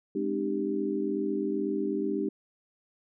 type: chord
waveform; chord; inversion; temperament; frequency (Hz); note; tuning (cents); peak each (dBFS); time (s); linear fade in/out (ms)
sine; Ab major seventh; none; equal with one note detuned; 207.7 / 261.6 / 303.8 / 392; Ab3 / C4 / Eb4 / G4; 0 / 0 / -41 / 0; -34 / -36 / -31 / -31; 0.15-2.29; 5
effects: none